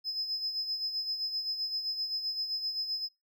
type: tone with tremolo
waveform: triangle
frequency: 5100 Hz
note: D#8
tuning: 42 cents sharp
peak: -27 dBFS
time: 0.04-3.09 s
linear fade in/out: 50 ms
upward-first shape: sine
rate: 7.7 Hz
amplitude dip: 60%
effects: noise-tail reverb RT60 0.2 s tail -24 dB re dry + tanh soft clip ceiling -24 dBFS